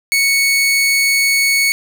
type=tone; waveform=sawtooth; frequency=2217 Hz; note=C#7; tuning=in tune; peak=-8 dBFS; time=0.12-1.72 s; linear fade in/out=0 ms; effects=none